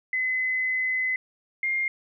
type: tone pair in turn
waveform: sine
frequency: 2030 / 2119 Hz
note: B6 / C7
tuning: +47 / +21 cents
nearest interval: minor second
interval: 74 cents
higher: second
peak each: -23 dBFS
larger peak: neither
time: 0.13-1.16 / 1.63-1.88 s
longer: first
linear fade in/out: 2 ms
effects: none